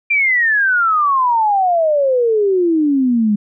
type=exponential sweep; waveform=sine; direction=down; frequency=2394 to 202.6 Hz; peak=-11 dBFS; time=0.1-3.36 s; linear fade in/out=10 ms; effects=none